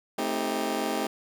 20% pulse chord, A half-diminished seventh, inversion none, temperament just, 220 / 264 / 316.8 / 396 Hz, A3 / C4 / Eb4 / G4, 0 / +16 / +31 / +18 cents, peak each -28 dBFS, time 0.18-1.07 s, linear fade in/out 5 ms, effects none

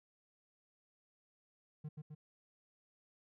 triangle tone with echo, 151.4 Hz, D#3, 47 cents flat, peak -39 dBFS, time 1.84-1.89 s, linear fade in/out 10 ms, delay 130 ms, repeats 2, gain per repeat -3 dB, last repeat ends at 2.15 s, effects none

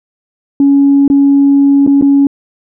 sine tone with dropouts, 279.4 Hz, C#4, 14 cents sharp, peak -3 dBFS, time 0.6-2.27 s, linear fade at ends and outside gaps 2 ms, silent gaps 1.079-1.1 / 1.865-1.874 / 2.013-2.023 s, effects tanh soft clip ceiling 0 dBFS

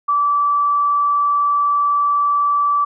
sine tone, 1158 Hz, D6, 25 cents flat, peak -13 dBFS, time 0.08-2.85 s, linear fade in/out 10 ms, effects none

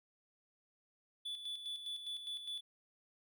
triangle tone with tremolo, 3459 Hz, A7, 30 cents flat, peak -38 dBFS, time 1.25-2.61 s, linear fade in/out 10 ms, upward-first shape square, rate 4.9 Hz, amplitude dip 55%, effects none

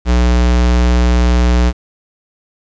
square tone, 60.6 Hz, B1, 32 cents flat, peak -9 dBFS, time 0.05-1.73 s, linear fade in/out 50 ms, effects resampled to 16000 Hz + 7-bit

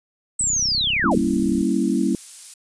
sine linear sweep, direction down, 8200 to 98.7 Hz, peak -18 dBFS, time 0.39-1.18 s, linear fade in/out 5 ms
click train, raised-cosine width 5 ms, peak -23 dBFS, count 40, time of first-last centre 0.41-1.614 s, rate 32.4 Hz
sine chord, G diminished seventh, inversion none, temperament equal, 196 / 233.1 / 277.2 / 329.6 Hz, G3 / Bb3 / Db4 / Fb4, 0 / 0 / 0 / 0 cents, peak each -23 dBFS, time 1.04-2.15 s, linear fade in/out 2 ms
violet noise, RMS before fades -33 dBFS, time 1.11-2.54 s, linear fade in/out 5 ms
effects resampled to 22050 Hz

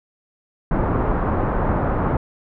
pink low-pass noise, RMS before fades -20 dBFS, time 0.71-2.17 s, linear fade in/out 2 ms, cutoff 1300 Hz, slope 24 dB/octave, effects none

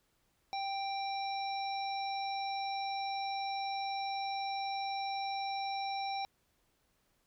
harmonic tone, 786 Hz, G5, 4 cents sharp, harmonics 1 / 3 / 5 / 7, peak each -35 / -45 / -45 / -47 dBFS, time 0.53-6.25 s, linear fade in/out 0 ms, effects pink hiss -75 dBFS RMS until 7.26 s

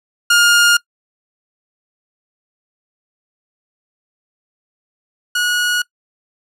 sawtooth tone pair in turn, 1417 / 1453.5 Hz, F6 / F#6, +25 / -31 cents, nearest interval unison, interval 44 cents, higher second, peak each -5 / -11 dBFS, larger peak first, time 0.3-0.77 / 5.35-5.82 s, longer neither, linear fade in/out 5 ms, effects noise-tail reverb RT60 0.1 s tail -23 dB re dry + low-pass 12000 Hz 12 dB/octave

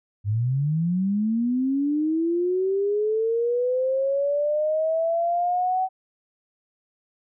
sine linear sweep, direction up, 98 to 758 Hz, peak -20 dBFS, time 0.24-5.89 s, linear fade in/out 50 ms, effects none

